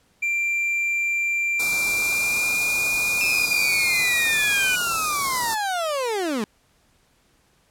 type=tone with pitch glide; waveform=triangle; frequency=2365 to 2431 Hz; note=D7 to D#7; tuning=+12 to -41 cents; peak=-19 dBFS; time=0.22-4.76 s; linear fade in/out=10 ms; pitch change=+47 cents; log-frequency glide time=1.83-2.82 s
type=band-stop noise; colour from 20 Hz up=white; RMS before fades=-27 dBFS; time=1.59-5.55 s; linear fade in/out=10 ms; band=1500 to 3700 Hz; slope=96 dB/octave
type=linear sweep; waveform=30% pulse; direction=down; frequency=2637 to 199.3 Hz; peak=-20 dBFS; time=3.21-6.44 s; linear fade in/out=0 ms
effects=pink hiss -62 dBFS RMS until 7.7 s + low-pass 12000 Hz 12 dB/octave